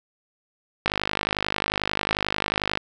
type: click train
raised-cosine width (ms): 0.3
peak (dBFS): -6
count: 99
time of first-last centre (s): 0.86-2.774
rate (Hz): 51.2
effects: none